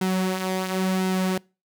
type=tone with flanger; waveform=sawtooth; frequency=187.1 Hz; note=F#3; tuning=20 cents sharp; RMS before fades=-24 dBFS; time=0.01-1.38 s; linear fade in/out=5 ms; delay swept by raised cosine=1.7 to 6.1 ms; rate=0.95 Hz; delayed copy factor=-0.5; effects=noise-tail reverb RT60 0.3 s tail -25 dB re dry